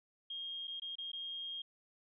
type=tone with dropouts; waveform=sine; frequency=3235 Hz; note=G#7; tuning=46 cents flat; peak=-40 dBFS; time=0.3-1.62 s; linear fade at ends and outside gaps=5 ms; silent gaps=0.673-0.678 / 0.799-0.819 / 0.955-0.983 / 1.118-1.131 s; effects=none